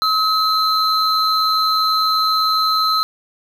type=tone pair together; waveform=triangle; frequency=1281 / 4096 Hz; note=E6 / C8; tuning=-50 / -38 cents; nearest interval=octave + minor sixth; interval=2012 cents; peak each=-14 / -17 dBFS; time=0.02-3.03 s; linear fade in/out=0 ms; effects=none